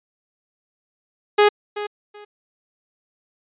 sawtooth tone with echo, 415.3 Hz, G#4, in tune, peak -7 dBFS, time 1.38-1.49 s, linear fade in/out 10 ms, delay 380 ms, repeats 2, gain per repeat -14 dB, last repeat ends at 2.25 s, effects resampled to 8000 Hz

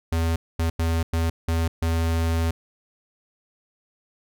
square tone bursts at uneven times, 82.41 Hz, E2, in tune, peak -21 dBFS, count 6, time 0.12-0.36 / 0.59-0.7 / 0.79-1.03 / 1.13-1.3 / 1.48-1.68 / 1.82-2.51 s, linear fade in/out 5 ms, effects none

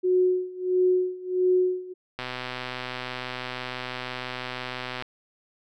sine tone with tremolo, 366.2 Hz, F#4, 18 cents flat, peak -17 dBFS, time 0.03-1.94 s, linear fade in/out 20 ms, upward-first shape sine, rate 1.5 Hz, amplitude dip 90%
click train, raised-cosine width 0.3 ms, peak -16 dBFS, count 358, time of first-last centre 2.19-5.023 s, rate 126 Hz
effects none

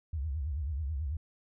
sine tone with vibrato, 73.1 Hz, D2, 7 cents flat, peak -31 dBFS, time 0.13-1.17 s, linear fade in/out 5 ms, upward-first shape triangle, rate 9.2 Hz, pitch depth 260 cents each way, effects none

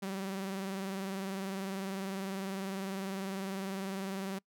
sawtooth tone with vibrato, 193.3 Hz, G3, 24 cents flat, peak -32 dBFS, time 0.02-4.39 s, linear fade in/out 10 ms, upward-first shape triangle, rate 20 Hz, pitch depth 64 cents each way, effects noise-tail reverb RT60 0.1 s tail -25 dB re dry

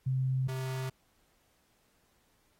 sine / square tone pair in turn, 130.81 / 130.81 Hz, C3 / C3, 0 / 0 cents, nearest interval unison, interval 0 cents, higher neither, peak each -27 / -34 dBFS, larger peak first, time 0.06-0.48 / 0.48-0.9 s, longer neither, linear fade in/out 10 ms, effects pink hiss -71 dBFS RMS until 2.59 s + AAC 48 kbps

